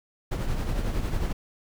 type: noise with tremolo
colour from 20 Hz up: brown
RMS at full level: -25 dBFS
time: 0.31-1.33 s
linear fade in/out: 10 ms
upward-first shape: triangle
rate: 11 Hz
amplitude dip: 50%
effects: none